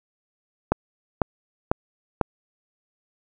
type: click train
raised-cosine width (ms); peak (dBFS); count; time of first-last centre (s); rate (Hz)
1; -4; 4; 0.72-2.213; 2.01
effects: none